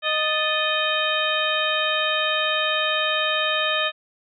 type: harmonic tone with a mistuned harmonic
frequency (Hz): 620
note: D#5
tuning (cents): -6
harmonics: 1 / 2 / 3 / 4 / 5 / 6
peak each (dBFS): -27 / -27 / -27 / -27 / -27 / -27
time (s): 0.02-3.92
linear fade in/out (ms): 50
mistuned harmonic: 3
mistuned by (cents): -100
effects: none